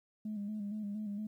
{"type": "tone with vibrato", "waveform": "sine", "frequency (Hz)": 208.5, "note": "G#3", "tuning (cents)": 7, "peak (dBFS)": -35, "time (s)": [0.25, 1.27], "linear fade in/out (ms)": 5, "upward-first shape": "square", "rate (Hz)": 4.3, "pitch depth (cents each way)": 46, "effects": ["tanh soft clip ceiling -33 dBFS", "12-bit"]}